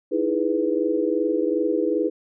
sine chord, E major seventh, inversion third, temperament equal with one note detuned, 311.1 / 333.7 / 415.3 / 493.9 Hz, D#4 / E4 / G#4 / B4, 0 / +21 / 0 / 0 cents, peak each -25 dBFS, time 0.11-2.1 s, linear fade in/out 20 ms, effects none

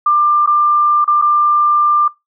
sine tone with dropouts, 1191 Hz, D6, 24 cents sharp, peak -8 dBFS, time 0.06-2.08 s, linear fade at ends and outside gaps 5 ms, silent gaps 0.462-0.473 / 1.045-1.077 / 1.216-1.221 s, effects noise-tail reverb RT60 0.2 s tail -23 dB re dry

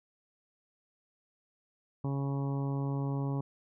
harmonic tone, 138.59 Hz, C#3, in tune, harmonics 1 / 2 / 3 / 4 / 5 / 6 / 7 / 8, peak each -31 / -37 / -43 / -47 / -51 / -48 / -48 / -51 dBFS, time 2.04-3.41 s, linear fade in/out 5 ms, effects none

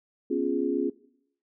sine chord, C# dominant seventh, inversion third, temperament equal, 246.9 / 277.2 / 349.2 / 415.3 Hz, B3 / C#4 / E#4 / G#4, 0 / 0 / 0 / 0 cents, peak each -32 / -28 / -29 / -30 dBFS, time 0.3-0.9 s, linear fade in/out 10 ms, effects noise-tail reverb RT60 0.7 s tail -20 dB re dry

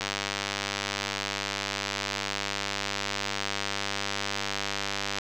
click train, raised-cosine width 0.2 ms, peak -11 dBFS, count 518, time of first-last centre 0.01-5.185 s, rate 99.9 Hz, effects none

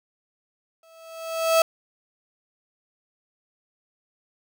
35% pulse tone with exponential growth, 653 Hz, E5, 17 cents flat, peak -12 dBFS, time 0.83-1.62 s, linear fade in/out 2 ms, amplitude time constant 170 ms, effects none

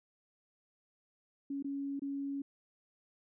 sine tone with dropouts, 278.6 Hz, C#4, 9 cents sharp, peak -35 dBFS, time 1.5-2.42 s, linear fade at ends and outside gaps 5 ms, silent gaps 1.626-1.644 / 1.995-2.019 s, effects none

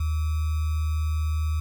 sine tone with sample-and-hold, 77.78 Hz, D#2, in tune, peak -22 dBFS, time 0-1.6 s, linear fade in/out 5 ms, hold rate 1225 Hz, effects none

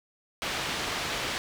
white low-pass noise, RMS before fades -32 dBFS, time 0.42-1.38 s, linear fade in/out 0 ms, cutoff 3600 Hz, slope 12 dB/octave, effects none

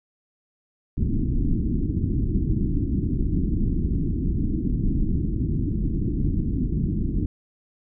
pink low-pass noise, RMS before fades -23 dBFS, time 0.97-7.26 s, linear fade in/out 2 ms, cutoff 330 Hz, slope 48 dB/octave, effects none

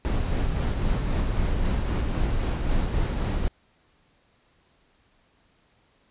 brown noise with tremolo, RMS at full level -23 dBFS, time 0.05-3.48 s, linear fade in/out 0 ms, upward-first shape sine, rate 3.8 Hz, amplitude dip 30%, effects pink hiss -64 dBFS RMS until 6.1 s + resampled to 8000 Hz

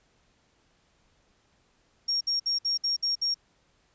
sine tone bursts, 5560 Hz, F8, 9 cents flat, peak -24 dBFS, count 7, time 2.08-3.344 s, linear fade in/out 10 ms, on 130 ms, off 59 ms, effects pink hiss -67 dBFS RMS until 3.94 s + resampled to 16000 Hz

